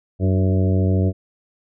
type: harmonic tone with a mistuned harmonic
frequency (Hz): 93.9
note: F#2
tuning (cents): +26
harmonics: 1 / 2 / 3 / 4 / 5 / 6 / 7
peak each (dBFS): -16 / -22 / -26 / -28 / -30 / -32 / -33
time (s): 0.19-1.13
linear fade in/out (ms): 50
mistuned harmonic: 3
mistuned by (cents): +44
effects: none